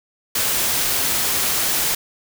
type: noise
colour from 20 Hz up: white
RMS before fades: -20 dBFS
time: 0.35-1.95 s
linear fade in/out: 5 ms
effects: none